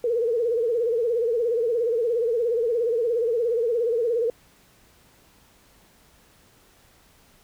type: tone with vibrato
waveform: sine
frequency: 466.2 Hz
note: A#4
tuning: in tune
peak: -20 dBFS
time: 0.04-4.3 s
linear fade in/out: 2 ms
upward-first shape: sine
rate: 17 Hz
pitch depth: 99 cents each way
effects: pink hiss -57 dBFS RMS until 7.43 s